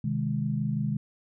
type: chord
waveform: sine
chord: Ab major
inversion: first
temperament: just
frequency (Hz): 129.78 / 155.74 / 207.7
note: C3 / Eb3 / Ab3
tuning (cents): -14 / +2 / 0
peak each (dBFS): -30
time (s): 0.04-0.97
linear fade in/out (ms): 5
effects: none